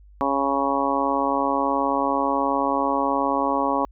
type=harmonic tone; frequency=138.59 Hz; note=C#3; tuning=in tune; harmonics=2 / 3 / 4 / 5 / 6 / 7 / 8; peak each=-26 / -31 / -27 / -30 / -27 / -26 / -26 dBFS; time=0.21-3.85 s; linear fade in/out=0 ms; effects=added 50 Hz sine -46 dBFS peak until 3.91 s